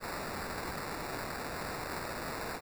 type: noise with sample-and-hold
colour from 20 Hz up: violet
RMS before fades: -39 dBFS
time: 0-2.61 s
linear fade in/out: 50 ms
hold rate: 3150 Hz
effects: none